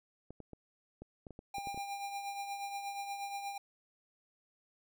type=clicks; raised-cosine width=2 ms; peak=-34 dBFS; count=11; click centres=0.306 / 0.403 / 0.533 / 1.02 / 1.268 / 1.307 / 1.391 / 1.583 / 1.672 / 1.745 / 1.776 s
type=tone with tremolo; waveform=square; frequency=800 Hz; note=G5; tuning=35 cents sharp; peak=-37 dBFS; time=1.54-3.58 s; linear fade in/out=5 ms; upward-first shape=triangle; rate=8.4 Hz; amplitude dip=55%
effects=none